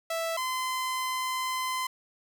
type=tone pair in turn; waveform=sawtooth; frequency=659 / 1028.7 Hz; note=E5 / C6; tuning=-1 / -30 cents; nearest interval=minor sixth; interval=771 cents; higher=second; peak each=-25 dBFS; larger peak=neither; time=0.1-0.37 / 0.37-1.87 s; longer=second; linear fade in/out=5 ms; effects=none